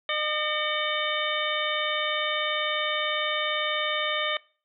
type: harmonic tone with a mistuned harmonic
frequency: 607 Hz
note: D#5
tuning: 43 cents flat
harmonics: 1 / 2 / 3 / 4 / 5 / 6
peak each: -32 / -32 / -32 / -32 / -32 / -32 dBFS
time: 0.09-4.37 s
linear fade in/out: 2 ms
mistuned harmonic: 4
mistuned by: -120 cents
effects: noise-tail reverb RT60 0.4 s tail -22 dB re dry